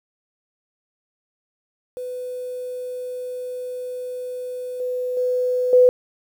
sine tone with level steps, 500 Hz, B4, 21 cents sharp, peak -27 / -22 / -18 / -9 dBFS, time 1.97-5.89 s, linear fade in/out 0 ms, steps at 4.8 / 5.17 / 5.73 s, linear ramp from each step 2 ms, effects 8-bit

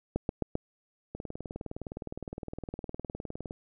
two click trains, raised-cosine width 2 ms, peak -24 / -15 dBFS, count 47 / 4, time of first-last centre 1.15-3.509 / 0.16-0.554 s, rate 19.5 / 7.61 Hz, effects none

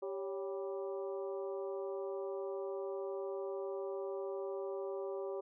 harmonic tone with a mistuned harmonic, 196 Hz, G3, in tune, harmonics 2 / 3 / 4 / 5 / 6, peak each -39 / -43 / -53 / -53 / -55 dBFS, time 0.02-5.41 s, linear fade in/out 10 ms, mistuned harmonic 3, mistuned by -87 cents, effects none

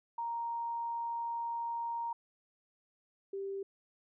sine tone pair in turn, 933 / 392.3 Hz, A#5 / G4, +1 / +1 cents, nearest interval octave + minor third, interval 1500 cents, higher first, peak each -34 / -36 dBFS, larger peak first, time 0.18-2.13 / 3.33-3.63 s, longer first, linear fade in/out 5 ms, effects none

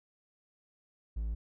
triangle tone, 55 Hz, A1, in tune, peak -30 dBFS, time 1.16-1.35 s, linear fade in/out 10 ms, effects none

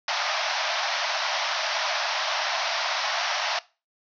pink band-pass noise, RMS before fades -27 dBFS, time 0.08-3.59 s, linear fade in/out 2 ms, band 600 to 5900 Hz, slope 96 dB/octave, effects noise-tail reverb RT60 0.3 s tail -20 dB re dry

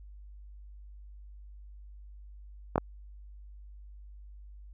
clicks, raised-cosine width 1 ms, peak -11 dBFS, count 2, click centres 2.758 / 2.78 s, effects added 50 Hz sine -46 dBFS peak until 4.73 s

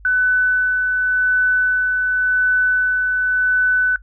sine tone with tremolo, 1500 Hz, F#6, 23 cents sharp, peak -12 dBFS, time 0.05-3.96 s, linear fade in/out 2 ms, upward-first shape sine, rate 0.9 Hz, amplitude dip 30%, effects noise-tail reverb RT60 0.1 s tail -19 dB re dry + added 50 Hz sine -40 dBFS peak until 4.02 s

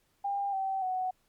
sine tone with pitch steps, 800 / 771 / 743 Hz, G5 / G5 / F#5, +35 / -29 / +7 cents, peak -29 dBFS, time 0.24-1.11 s, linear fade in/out 10 ms, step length 290 ms, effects pink hiss -72 dBFS RMS until 1.28 s + Opus 48 kbps

